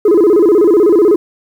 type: tone with vibrato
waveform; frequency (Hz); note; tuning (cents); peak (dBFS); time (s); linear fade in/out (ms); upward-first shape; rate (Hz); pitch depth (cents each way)
sine; 377.1; F#4; +33; -3; 0.05-1.16; 5; square; 16; 190
effects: tanh soft clip ceiling -4 dBFS + 7-bit